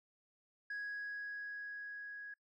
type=tone with level ramp; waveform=sine; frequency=1661.2 Hz; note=G#6; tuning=in tune; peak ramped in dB=-37 to -45 dBFS; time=0.7-2.34 s; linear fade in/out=5 ms; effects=noise-tail reverb RT60 0.1 s tail -25 dB re dry + tanh soft clip ceiling -38 dBFS